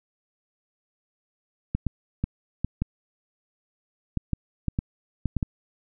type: clicks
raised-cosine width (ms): 5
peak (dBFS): -12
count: 12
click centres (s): 1.75 / 1.867 / 2.24 / 2.646 / 2.82 / 4.173 / 4.333 / 4.683 / 4.789 / 5.257 / 5.367 / 5.428
effects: none